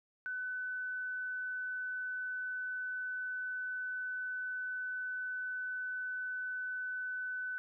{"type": "tone", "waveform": "sine", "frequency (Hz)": 1504, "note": "F#6", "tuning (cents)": 28, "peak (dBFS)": -36, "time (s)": [0.26, 7.58], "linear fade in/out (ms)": 0, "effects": []}